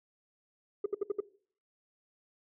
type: tone bursts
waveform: sine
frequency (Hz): 406.7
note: G#4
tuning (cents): -36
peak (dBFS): -25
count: 5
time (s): 0.84-1.204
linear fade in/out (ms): 5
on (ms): 20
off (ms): 66
effects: noise-tail reverb RT60 0.5 s tail -21 dB re dry + tanh soft clip ceiling -26 dBFS